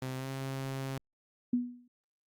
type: tone with pitch glide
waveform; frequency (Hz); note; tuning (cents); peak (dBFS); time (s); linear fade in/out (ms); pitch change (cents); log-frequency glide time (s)
sawtooth; 130.1 to 134.38; C3 to C3; -9 to +47; -31; 0.02-0.98; 2; +56; 0.17-0.28
type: tone with exponential decay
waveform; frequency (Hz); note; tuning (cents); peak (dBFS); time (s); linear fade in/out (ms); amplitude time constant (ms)
sine; 244.6; B3; -16; -23; 1.53-1.88; 5; 75
effects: Opus 32 kbps